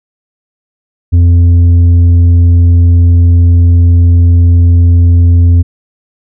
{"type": "tone with tanh clipping", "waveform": "sine", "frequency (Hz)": 86.2, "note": "F2", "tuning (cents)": -22, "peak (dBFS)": -3, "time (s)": [1.12, 5.63], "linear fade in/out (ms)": 20, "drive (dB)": 5, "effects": []}